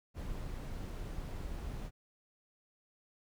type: noise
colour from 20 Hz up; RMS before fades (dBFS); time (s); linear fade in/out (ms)
brown; -41; 0.14-1.91; 50
effects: none